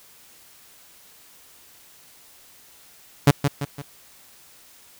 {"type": "tone with echo", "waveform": "sawtooth", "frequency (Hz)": 142, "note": "C#3", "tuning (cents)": 42, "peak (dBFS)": -6, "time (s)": [3.27, 3.31], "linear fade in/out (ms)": 5, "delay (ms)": 170, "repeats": 3, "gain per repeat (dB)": -7, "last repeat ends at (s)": 3.82, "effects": ["white hiss -51 dBFS RMS until 4.99 s"]}